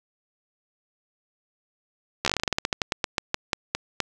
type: slowing click train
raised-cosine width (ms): 0.2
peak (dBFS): -5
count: 22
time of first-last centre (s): 2.25-4.003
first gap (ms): 13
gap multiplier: 1.16
effects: none